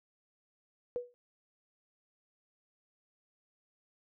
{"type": "tone with exponential decay", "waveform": "sine", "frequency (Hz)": 488.3, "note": "B4", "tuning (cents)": -20, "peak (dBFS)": -29, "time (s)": [0.96, 1.14], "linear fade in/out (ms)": 0, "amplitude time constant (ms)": 38, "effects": []}